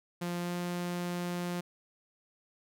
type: tone with pitch glide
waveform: sawtooth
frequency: 174.61 to 176.03 Hz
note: F3 to F3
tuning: 0 to +14 cents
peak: -29 dBFS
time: 0.21-1.61 s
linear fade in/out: 10 ms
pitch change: +14 cents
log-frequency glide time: 0.39-0.55 s
effects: none